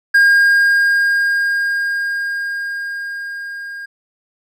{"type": "tone with level ramp", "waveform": "triangle", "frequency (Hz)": 1618, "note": "G#6", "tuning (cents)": -46, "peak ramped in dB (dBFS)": [-5, -25], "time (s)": [0.14, 3.86], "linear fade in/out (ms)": 10, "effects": []}